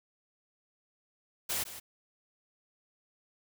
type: noise with echo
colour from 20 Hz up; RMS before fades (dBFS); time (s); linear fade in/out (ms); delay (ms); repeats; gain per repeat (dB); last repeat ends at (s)
white; -33; 1.49-1.64; 10; 160; 1; -12; 1.8
effects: none